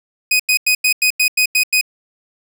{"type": "tone bursts", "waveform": "sawtooth", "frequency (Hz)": 2500, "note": "D#7", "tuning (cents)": 8, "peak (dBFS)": -8, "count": 9, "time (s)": [0.31, 1.812], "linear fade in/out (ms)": 5, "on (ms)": 86, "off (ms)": 91, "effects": []}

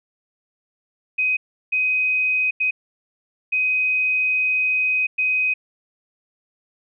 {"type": "tone bursts at uneven times", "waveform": "sine", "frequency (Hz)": 2514, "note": "D#7", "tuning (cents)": 17, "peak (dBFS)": -17, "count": 5, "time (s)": [[1.18, 1.37], [1.72, 2.51], [2.6, 2.71], [3.52, 5.07], [5.18, 5.54]], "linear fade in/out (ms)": 10, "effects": []}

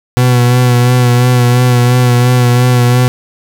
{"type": "tone with vibrato", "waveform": "40% pulse", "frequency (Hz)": 123.47, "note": "B2", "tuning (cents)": 0, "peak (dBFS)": -5, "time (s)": [0.17, 3.08], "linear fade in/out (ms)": 0, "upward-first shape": "sine", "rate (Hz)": 2.9, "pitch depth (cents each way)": 29, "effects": []}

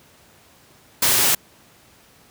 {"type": "noise", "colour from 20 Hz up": "white", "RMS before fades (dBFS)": -17, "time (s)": [1.02, 1.35], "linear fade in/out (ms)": 5, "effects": ["pink hiss -52 dBFS RMS until 2.3 s", "high-pass 80 Hz 12 dB/octave"]}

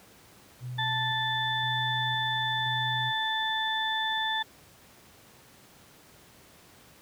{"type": "tone with tremolo", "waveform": "sine", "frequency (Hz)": 125, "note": "B2", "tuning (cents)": 21, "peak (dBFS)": -33, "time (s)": [0.6, 3.13], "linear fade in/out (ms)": 50, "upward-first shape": "square", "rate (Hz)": 0.97, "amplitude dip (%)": 35}
{"type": "harmonic tone", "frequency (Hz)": 880, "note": "A5", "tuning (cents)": 0, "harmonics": [1, 2, 4], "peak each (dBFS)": [-31, -31, -31], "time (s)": [0.78, 4.43], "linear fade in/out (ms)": 10}
{"effects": ["pink hiss -55 dBFS RMS until 7.01 s", "high-pass 80 Hz 12 dB/octave"]}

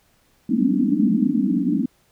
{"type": "band-pass noise", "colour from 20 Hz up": "white", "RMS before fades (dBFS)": -19, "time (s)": [0.49, 1.86], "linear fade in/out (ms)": 5, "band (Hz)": [180, 300], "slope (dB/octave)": 96, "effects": ["pink hiss -61 dBFS RMS until 2.11 s"]}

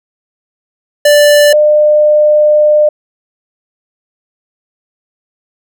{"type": "tone pair in turn", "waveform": ["square", "sine"], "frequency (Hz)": [587.3, 601.7], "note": ["D5", "D5"], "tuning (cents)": [0, 42], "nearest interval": "unison", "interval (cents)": 42, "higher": "second", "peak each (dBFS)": -4, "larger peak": "neither", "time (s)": [[1.05, 1.53], [1.53, 2.89]], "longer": "second", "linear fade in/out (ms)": 5, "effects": []}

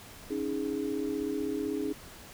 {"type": "chord", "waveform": "sine", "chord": "C# suspended second", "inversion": "none", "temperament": "equal with one note detuned", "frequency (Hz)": [277.2, 313.1, 415.3], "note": ["C#4", "D#4", "G#4"], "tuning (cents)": [0, 11, 0], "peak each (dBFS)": -34, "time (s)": [0.3, 1.93], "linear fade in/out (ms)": 10, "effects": ["pink hiss -49 dBFS RMS until 2.33 s"]}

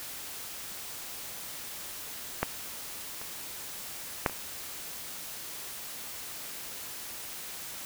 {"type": "clicks", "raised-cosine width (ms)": 0.5, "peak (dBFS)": [-10, -26, -8, -24], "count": 4, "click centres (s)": [2.43, 3.215, 4.262, 4.297], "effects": ["white hiss -41 dBFS RMS until 7.85 s"]}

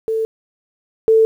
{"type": "tone pair in turn", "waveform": "sine", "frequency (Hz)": [444.4, 444.4], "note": ["A4", "A4"], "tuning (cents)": [17, 17], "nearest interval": "unison", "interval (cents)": 0, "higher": "neither", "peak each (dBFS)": [-16, -8], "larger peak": "second", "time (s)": [[0.08, 0.25], [1.08, 1.25]], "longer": "neither", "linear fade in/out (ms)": 0, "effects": ["8-bit"]}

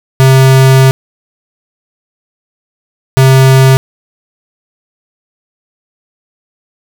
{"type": "tone pair in turn", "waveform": "square", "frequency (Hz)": [132.6, 132.6], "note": ["C3", "C3"], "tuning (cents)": [23, 23], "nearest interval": "unison", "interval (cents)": 0, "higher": "neither", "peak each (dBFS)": -3, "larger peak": "neither", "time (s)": [[0.2, 0.91], [3.17, 3.77]], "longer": "first", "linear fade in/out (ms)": 0, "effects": []}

